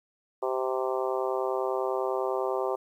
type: harmonic tone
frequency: 130 Hz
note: C3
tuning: 11 cents flat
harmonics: 3 / 4 / 5 / 6 / 7 / 8 / 9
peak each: -30 / -32 / -34 / -36 / -37 / -38 / -39 dBFS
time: 0.42-2.76 s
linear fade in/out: 10 ms
effects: 10-bit